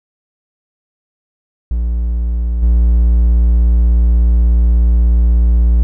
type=tone with level steps; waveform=triangle; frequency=58.27 Hz; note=A#1; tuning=in tune; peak=-11 / -5 dBFS; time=1.71-5.83 s; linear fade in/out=0 ms; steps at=2.62 s; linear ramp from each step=10 ms; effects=none